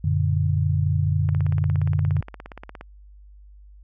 sine chord, Gb augmented, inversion none, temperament equal, 92.5 / 116.54 / 146.83 Hz, Gb2 / Bb2 / D3, 0 / 0 / 0 cents, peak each -21 / -27 / -22 dBFS, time 0.04-2.21 s, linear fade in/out 5 ms
click train, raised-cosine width 0.5 ms, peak -22 dBFS, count 27, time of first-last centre 1.29-2.81 s, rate 17.1 Hz
effects added 50 Hz sine -44 dBFS peak until 3.83 s

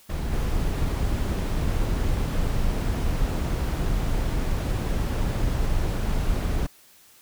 brown noise with level steps, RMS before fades -27 / -24 dBFS, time 0.09-6.67 s, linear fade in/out 10 ms, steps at 0.31 s, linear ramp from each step 20 ms, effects white hiss -54 dBFS RMS until 7.21 s

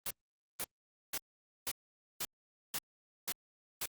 white noise bursts, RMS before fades -37 dBFS, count 8, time 0.06-3.858 s, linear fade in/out 2 ms, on 46 ms, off 490 ms, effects Opus 32 kbps

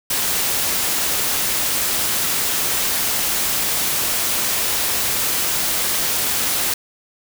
white noise, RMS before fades -20 dBFS, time 0.1-6.74 s, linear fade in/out 5 ms, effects none

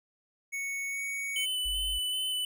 square tone with pitch glide, 2217 to 2235 Hz, C#7 to C#7, 0 to +14 cents, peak -33 dBFS, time 0.52-1.46 s, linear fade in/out 20 ms, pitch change +14 cents, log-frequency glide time 0.89-1.01 s
square tone with vibrato, 3011 Hz, F#7, 30 cents sharp, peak -30 dBFS, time 1.36-2.45 s, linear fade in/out 2 ms, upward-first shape square, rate 2.6 Hz, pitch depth 12 cents each way
sine tone, 50 Hz, G1, 35 cents sharp, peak -36 dBFS, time 1.65-1.99 s, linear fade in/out 10 ms
effects none

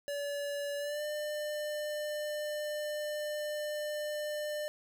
square tone with pitch glide, 573 to 599.1 Hz, D5 to D5, -43 to +34 cents, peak -35 dBFS, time 0.08-4.68 s, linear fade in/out 0 ms, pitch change +77 cents, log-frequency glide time 0.78-1.03 s, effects none

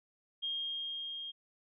sine tone with level ramp, 3230 Hz, G#7, 49 cents flat, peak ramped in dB -33 to -40 dBFS, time 0.42-1.32 s, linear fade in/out 20 ms, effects none

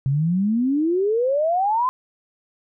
sine exponential sweep, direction up, 130.81 to 1046.5 Hz, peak -17 dBFS, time 0.06-1.89 s, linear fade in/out 0 ms, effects none

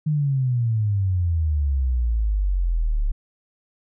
sine exponential sweep, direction down, 155.8 to 34.65 Hz, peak -18 dBFS, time 0.06-3.12 s, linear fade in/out 10 ms, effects none

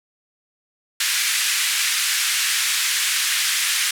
pink band-pass noise, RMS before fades -21 dBFS, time 1-3.91 s, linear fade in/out 5 ms, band 1700 to 12000 Hz, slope 24 dB/octave, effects none

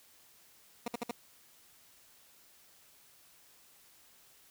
15% pulse tone bursts, 237.6 Hz, A#3, 33 cents sharp, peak -27 dBFS, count 4, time 0.86-1.112 s, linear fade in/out 5 ms, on 21 ms, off 56 ms, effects white hiss -62 dBFS RMS until 4.5 s

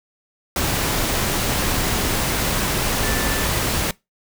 sine tone in noise, 1760 Hz, A6, in tune, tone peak -29 dBFS, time 3.03-3.44 s, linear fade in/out 2 ms, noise pink, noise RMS -21 dBFS, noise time 0.56-3.91 s, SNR -11 dB, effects noise-tail reverb RT60 0.2 s tail -22 dB re dry

